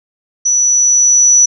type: tone with level ramp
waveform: sine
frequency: 5920 Hz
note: F#8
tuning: in tune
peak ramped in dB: -9 to -4 dBFS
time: 0.45-1.46 s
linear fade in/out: 10 ms
effects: none